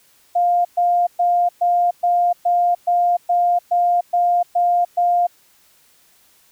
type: tone bursts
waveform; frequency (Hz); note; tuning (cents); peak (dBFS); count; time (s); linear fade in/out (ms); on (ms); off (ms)
sine; 703; F5; +11; -13; 12; 0.35-5.27; 10; 300; 120
effects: white hiss -55 dBFS RMS until 6.51 s